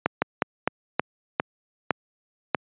slowing click train, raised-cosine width 0.5 ms, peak -4 dBFS, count 8, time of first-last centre 0.06-2.547 s, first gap 160 ms, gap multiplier 1.26, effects high-pass 150 Hz 12 dB/octave + resampled to 8000 Hz

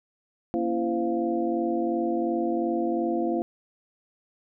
sine tone cluster, 234.2 / 277 / 337 / 516 / 696 Hz, A#3 / C#4 / E4 / C5 / F5, +8 / -1 / +38 / -24 / -6 cents, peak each -30 / -34 / -26 / -33 / -31 dBFS, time 0.54-3.42 s, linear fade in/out 0 ms, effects none

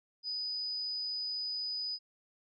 sine tone, 4978 Hz, D#8, in tune, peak -34 dBFS, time 0.23-1.99 s, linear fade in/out 50 ms, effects none

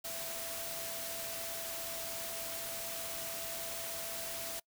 sine tone in noise, 666 Hz, E5, 18 cents sharp, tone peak -46 dBFS, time 0.04-4.6 s, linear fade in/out 10 ms, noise white, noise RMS -41 dBFS, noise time 0.04-4.6 s, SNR -8 dB, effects noise-tail reverb RT60 0.1 s tail -25 dB re dry

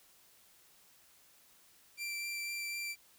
sawtooth tone with vibrato, 2352 Hz, D7, 2 cents sharp, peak -34 dBFS, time 1.97-2.96 s, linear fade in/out 50 ms, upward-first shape triangle, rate 4 Hz, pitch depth 10 cents each way, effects white hiss -64 dBFS RMS until 3.18 s

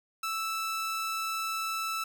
sawtooth tone, 1318.5 Hz, E6, in tune, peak -27 dBFS, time 0.23-2.04 s, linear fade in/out 5 ms, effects none

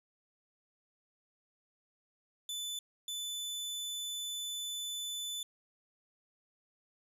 sawtooth tone bursts at uneven times, 3500 Hz, A7, 10 cents flat, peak -34 dBFS, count 2, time 2.49-2.79 / 3.08-5.43 s, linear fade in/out 2 ms, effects resampled to 32000 Hz

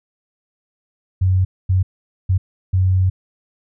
sine tone bursts at uneven times, 93.2 Hz, F#2, 13 cents sharp, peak -12 dBFS, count 4, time 1.21-1.45 / 1.69-1.83 / 2.29-2.38 / 2.73-3.1 s, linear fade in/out 10 ms, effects none

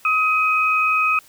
sine tone pair together, 1266 / 2519 Hz, D#6 / D#7, +30 / +21 cents, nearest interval octave, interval 1191 cents, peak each -18 / -18 dBFS, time 0.05-1.19 s, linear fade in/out 2 ms, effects white hiss -50 dBFS RMS until 1.28 s

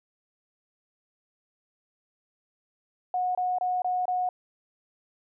sine tone bursts, 729 Hz, F#5, 26 cents flat, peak -24 dBFS, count 5, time 3.14-4.29 s, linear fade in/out 2 ms, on 210 ms, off 25 ms, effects none

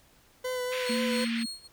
40% pulse tone with vibrato, 503 Hz, B4, 32 cents sharp, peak -29 dBFS, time 0.44-1.25 s, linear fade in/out 10 ms, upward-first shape sine, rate 3.9 Hz, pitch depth 21 cents each way
pink band-pass noise, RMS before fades -37 dBFS, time 0.71-1.44 s, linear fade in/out 20 ms, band 1800 to 3500 Hz, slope 24 dB/octave
35% pulse tone with tremolo, 4292 Hz, C8, 43 cents sharp, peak -33 dBFS, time 0.85-1.68 s, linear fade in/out 20 ms, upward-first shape sine, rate 3.6 Hz, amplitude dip 90%
sine tone, 230.3 Hz, A#3, 21 cents flat, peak -28 dBFS, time 0.89-1.46 s, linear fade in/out 10 ms
effects pink hiss -61 dBFS RMS until 1.72 s

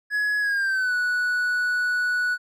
triangle tone with pitch glide, 1684 to 1474.5 Hz, G#6 to F#6, +24 to -6 cents, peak -19 dBFS, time 0.1-2.38 s, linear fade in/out 50 ms, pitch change -230 cents, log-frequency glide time 0.4-0.94 s, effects none

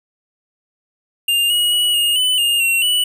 square tone with pitch steps, 2804 / 2900 / 2927 / 2853 / 3004 / 2829 / 2733 / 2957 Hz, F7 / F#7 / F#7 / F7 / F#7 / F7 / F7 / F#7, +6 / -35 / -19 / +36 / +26 / +22 / -38 / -2 cents, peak -14 dBFS, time 1.28-3.04 s, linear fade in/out 5 ms, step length 220 ms, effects none

